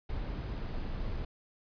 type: noise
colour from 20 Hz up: brown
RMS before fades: -36 dBFS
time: 0.09-1.25 s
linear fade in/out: 5 ms
effects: resampled to 11025 Hz